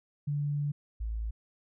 sine tone pair in turn, 145.3 / 55.06 Hz, D3 / A1, -18 / +2 cents, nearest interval octave + perfect fourth, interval 1680 cents, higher first, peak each -28 / -31 dBFS, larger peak first, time 0.27-0.72 / 1-1.31 s, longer first, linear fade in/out 10 ms, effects none

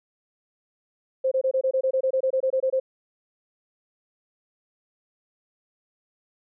sine tone bursts, 525 Hz, C5, 6 cents sharp, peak -19 dBFS, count 16, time 1.24-2.8 s, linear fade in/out 10 ms, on 75 ms, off 24 ms, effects none

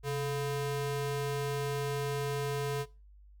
square ring-modulated tone, 283.6 Hz, C#4, 40 cents sharp, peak -29 dBFS, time 0.03-2.86 s, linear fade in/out 50 ms, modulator 150 Hz, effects noise-tail reverb RT60 0.3 s tail -20 dB re dry + added 50 Hz sine -53 dBFS peak until 3.4 s

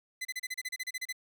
sawtooth tone bursts, 2022 Hz, B6, 40 cents sharp, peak -30 dBFS, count 13, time 0.21-1.127 s, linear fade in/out 10 ms, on 41 ms, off 32 ms, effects none

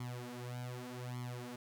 sawtooth tone with flanger, 123.47 Hz, B2, in tune, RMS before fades -44 dBFS, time 0-1.56 s, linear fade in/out 5 ms, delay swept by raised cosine 0.92 to 6.82 ms, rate 0.84 Hz, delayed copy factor +0.9, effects none

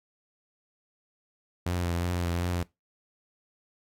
sawtooth tone with vibrato, 87.31 Hz, F2, in tune, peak -23 dBFS, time 1.66-2.63 s, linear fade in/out 5 ms, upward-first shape sine, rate 2.7 Hz, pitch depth 31 cents each way, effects noise-tail reverb RT60 0.2 s tail -22 dB re dry + AAC 64 kbps

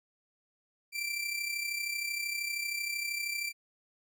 sawtooth tone with amplitude modulation, 2349 Hz, D7, in tune, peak -27 dBFS, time 0.92-3.53 s, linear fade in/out 50 ms, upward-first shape sine, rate 32.9 Hz, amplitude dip 55%, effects none

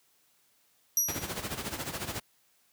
30% pulse tone with exponential decay, 5800 Hz, F#8, 35 cents flat, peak -17 dBFS, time 0.97-1.38 s, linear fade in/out 2 ms, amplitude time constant 87 ms
pink noise with tremolo, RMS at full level -33 dBFS, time 1.08-2.2 s, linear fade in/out 5 ms, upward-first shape sine, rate 14 Hz, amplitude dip 70%
effects white hiss -68 dBFS RMS until 2.72 s + high-pass 80 Hz 12 dB/octave

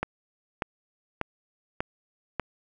click train, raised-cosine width 0.5 ms, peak -12 dBFS, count 5, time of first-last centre 0.03-2.397 s, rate 1.69 Hz, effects none

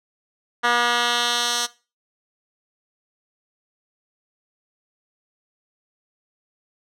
10% pulse tone with band-pass filter sweep, 240 Hz, B3, 49 cents flat, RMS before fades -21 dBFS, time 0.63-1.67 s, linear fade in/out 20 ms, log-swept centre 1800 to 5400 Hz, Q 1.2, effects noise-tail reverb RT60 0.3 s tail -18 dB re dry

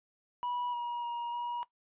triangle tone with pitch steps, 976 / 957 / 949 / 959 Hz, B5 / A#5 / A#5 / A#5, -21 / +45 / +31 / +49 cents, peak -31 dBFS, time 0.43-1.63 s, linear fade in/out 0 ms, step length 300 ms, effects noise-tail reverb RT60 0.1 s tail -17 dB re dry + resampled to 8000 Hz

